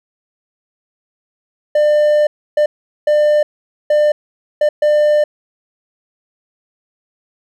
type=tone bursts at uneven times; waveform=triangle; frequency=598 Hz; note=D5; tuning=31 cents sharp; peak=-7 dBFS; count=6; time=1.75-2.27 / 2.57-2.66 / 3.07-3.43 / 3.9-4.12 / 4.61-4.69 / 4.82-5.24 s; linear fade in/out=5 ms; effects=none